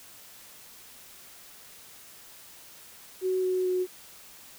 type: tone with pitch steps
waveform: sine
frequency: 372.2 / 369.2 / 366.2 Hz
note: F#4 / F#4 / F#4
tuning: +10 / -4 / -18 cents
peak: -24 dBFS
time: 3.21-3.87 s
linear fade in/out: 50 ms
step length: 220 ms
effects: white hiss -50 dBFS RMS until 4.58 s